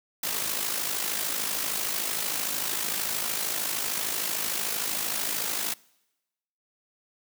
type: noise with amplitude modulation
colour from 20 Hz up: white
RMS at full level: -27 dBFS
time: 0.23-5.74 s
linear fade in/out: 5 ms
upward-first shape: sine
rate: 53.2 Hz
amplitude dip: 55%
effects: noise-tail reverb RT60 1.0 s tail -25 dB re dry + high-pass 150 Hz 12 dB/octave